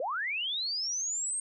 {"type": "linear sweep", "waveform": "sine", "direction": "up", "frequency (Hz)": [470.8, 8570], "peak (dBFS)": -30, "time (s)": [0, 1.4], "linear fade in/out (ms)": 2, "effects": []}